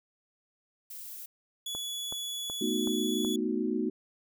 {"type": "noise", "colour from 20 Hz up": "violet", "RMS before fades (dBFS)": -43, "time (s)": [0.9, 1.26], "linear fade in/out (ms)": 5}
{"type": "tone", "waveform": "sawtooth", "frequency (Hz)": 3404, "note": "G#7", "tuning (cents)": 42, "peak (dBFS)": -31, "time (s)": [1.66, 3.36], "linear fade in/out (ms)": 5}
{"type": "click train", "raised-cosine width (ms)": 1, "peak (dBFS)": -27, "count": 5, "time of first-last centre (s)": [1.75, 3.248], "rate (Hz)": 2.67}
{"type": "chord", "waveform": "sine", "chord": "B dominant seventh", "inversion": "third", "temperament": "equal", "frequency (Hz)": [220, 246.9, 311.1, 370], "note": ["A3", "B3", "D#4", "F#4"], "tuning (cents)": [0, 0, 0, 0], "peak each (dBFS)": -33, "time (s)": [2.61, 3.9], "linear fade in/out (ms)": 5}
{"effects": []}